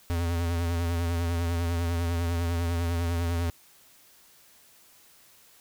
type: tone with vibrato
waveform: square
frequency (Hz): 85.1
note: F2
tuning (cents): -44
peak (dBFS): -26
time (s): 0.1-3.5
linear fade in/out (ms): 0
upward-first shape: sine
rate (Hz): 10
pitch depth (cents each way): 40
effects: white hiss -57 dBFS RMS until 5.6 s